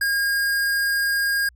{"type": "tone", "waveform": "square", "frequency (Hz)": 1623, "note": "G#6", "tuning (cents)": -40, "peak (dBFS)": -20, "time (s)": [0.01, 1.49], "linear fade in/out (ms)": 5, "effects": ["added 60 Hz sine -50 dBFS peak until 1.55 s"]}